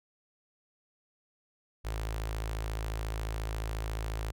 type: tone with notch filter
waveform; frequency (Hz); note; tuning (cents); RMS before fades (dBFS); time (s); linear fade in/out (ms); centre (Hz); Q
sawtooth; 54.2; A1; -25; -35; 1.84-4.32; 20; 210; 0.79
effects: none